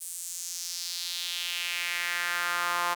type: tone with high-pass filter sweep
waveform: sawtooth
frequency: 174.61 Hz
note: F3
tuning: in tune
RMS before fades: -32 dBFS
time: 0-2.95 s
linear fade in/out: 20 ms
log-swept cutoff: 9200 to 990 Hz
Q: 2.5
effects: none